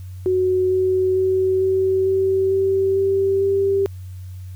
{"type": "tone with pitch steps", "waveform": "sine", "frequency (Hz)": [370, 373.2, 376.5, 379.7, 383, 386.4, 389.7, 393.1], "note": ["F#4", "F#4", "F#4", "F#4", "G4", "G4", "G4", "G4"], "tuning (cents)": [0, 15, 30, 45, -40, -25, -10, 5], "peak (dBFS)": -15, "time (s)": [0.26, 3.86], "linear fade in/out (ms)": 0, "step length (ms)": 450, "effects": ["added 92 Hz sine -31 dBFS peak until 4.55 s", "white hiss -55 dBFS RMS until 4.55 s"]}